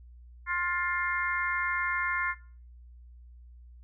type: harmonic tone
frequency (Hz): 352.5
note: F4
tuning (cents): +16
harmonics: 3 / 4 / 5 / 6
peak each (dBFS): -33 / -33 / -33 / -33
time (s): 0.46-2.35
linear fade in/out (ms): 50
effects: noise-tail reverb RT60 0.4 s tail -17 dB re dry + added 60 Hz sine -48 dBFS peak until 3.83 s